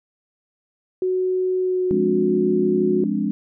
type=tone with pitch glide; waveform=sine; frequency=370 to 364.3 Hz; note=F#4 to F#4; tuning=0 to -27 cents; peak=-18 dBFS; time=1.02-3.04 s; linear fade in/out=2 ms; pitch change=-27 cents; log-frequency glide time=1.6-2.01 s
type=chord; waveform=sine; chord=D half-diminished seventh; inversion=first; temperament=equal; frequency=174.61 / 207.7 / 261.6 / 293.7 Hz; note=F3 / Ab3 / C4 / D4; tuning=0 / 0 / 0 / 0 cents; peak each=-28 / -22 / -27 / -25 dBFS; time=1.91-3.31 s; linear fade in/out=0 ms
effects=none